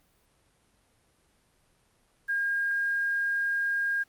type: tone with quantisation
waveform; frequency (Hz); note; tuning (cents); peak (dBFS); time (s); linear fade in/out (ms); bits
sine; 1618; G#6; -46; -25; 2.28-4.04; 20; 9
effects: pink hiss -67 dBFS RMS until 4.08 s + Opus 32 kbps